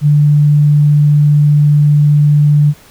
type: tone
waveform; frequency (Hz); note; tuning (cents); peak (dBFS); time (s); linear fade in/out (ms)
sine; 147.5; D3; +8; -5; 0.01-2.74; 50
effects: pink hiss -42 dBFS RMS until 2.9 s